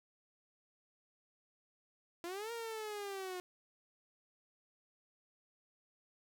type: linear two-way sweep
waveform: sawtooth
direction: up then down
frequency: 333.7 to 470 to 358.6 Hz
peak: -37 dBFS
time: 2.24-3.4 s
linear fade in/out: 0 ms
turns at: 2.52 s
effects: none